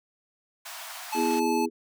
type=high-pass noise; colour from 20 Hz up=pink; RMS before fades=-40 dBFS; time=0.65-1.4 s; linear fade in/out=10 ms; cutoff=650 Hz; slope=96 dB/octave
type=tone; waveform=square; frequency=866 Hz; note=A5; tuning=28 cents flat; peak=-28 dBFS; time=1.12-1.66 s; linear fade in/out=10 ms
type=chord; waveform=sine; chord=E major; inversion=second; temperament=just; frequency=247.2 / 329.6 / 412 Hz; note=B3 / E4 / G#4; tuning=+2 / 0 / -14 cents; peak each=-28 dBFS; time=1.14-1.7 s; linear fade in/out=50 ms
effects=none